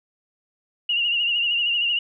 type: tone with vibrato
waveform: sine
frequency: 2830 Hz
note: F7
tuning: 22 cents sharp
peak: -19 dBFS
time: 0.89-1.99 s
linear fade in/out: 5 ms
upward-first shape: triangle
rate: 13 Hz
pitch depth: 65 cents each way
effects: none